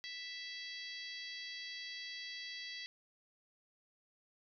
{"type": "harmonic tone", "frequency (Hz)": 659.3, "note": "E5", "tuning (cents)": 0, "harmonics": [3, 4, 5, 6, 7, 8, 9], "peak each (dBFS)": [-48, -55, -50, -52, -49, -59, -62], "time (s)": [0.04, 2.86], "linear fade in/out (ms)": 0, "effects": []}